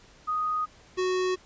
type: tone pair in turn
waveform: sine / square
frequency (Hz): 1244.5 / 369.1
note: D#6 / F#4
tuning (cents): 0 / -4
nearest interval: octave + major sixth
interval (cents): 2104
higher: first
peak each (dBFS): -25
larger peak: neither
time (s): 0.27-0.66 / 0.97-1.36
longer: neither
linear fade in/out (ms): 20
effects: pink hiss -55 dBFS RMS until 1.45 s + resampled to 16000 Hz